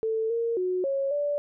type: tone with pitch steps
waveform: sine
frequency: 443.8 / 463.2 / 366.2 / 548 / 581 Hz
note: A4 / A#4 / F#4 / C#5 / D5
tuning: +15 / -11 / -18 / -20 / -19 cents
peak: -24 dBFS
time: 0.03-1.38 s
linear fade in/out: 0 ms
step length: 270 ms
effects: none